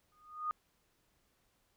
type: tone with exponential growth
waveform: sine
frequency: 1232 Hz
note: D#6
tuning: 17 cents flat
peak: -30 dBFS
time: 0.12-0.51 s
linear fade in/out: 0 ms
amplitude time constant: 84 ms
effects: pink hiss -75 dBFS RMS until 1.76 s